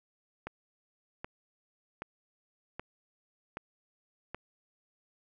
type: click train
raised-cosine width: 0.5 ms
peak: -23 dBFS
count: 6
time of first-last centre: 0.47-4.346 s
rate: 1.29 Hz
effects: none